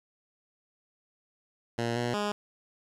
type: tone with pitch steps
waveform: 10% pulse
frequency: 117.4 / 120.6 / 206.9 Hz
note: A#2 / B2 / G#3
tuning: +13 / -41 / -6 cents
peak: -20 dBFS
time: 1.78-2.32 s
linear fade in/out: 5 ms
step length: 180 ms
effects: low-pass 7000 Hz 12 dB/octave + 10-bit

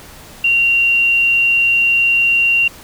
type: tone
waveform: sine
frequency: 2760 Hz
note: F7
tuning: 21 cents flat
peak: -10 dBFS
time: 0.44-2.68 s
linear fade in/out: 5 ms
effects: pink hiss -38 dBFS RMS until 2.83 s

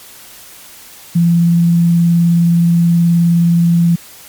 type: tone with vibrato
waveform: sine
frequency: 170.2 Hz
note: F3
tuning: 44 cents flat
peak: -7 dBFS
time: 1.15-3.96 s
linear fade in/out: 10 ms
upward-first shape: sine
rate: 19 Hz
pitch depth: 12 cents each way
effects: white hiss -37 dBFS RMS until 4.28 s + MP3 96 kbps

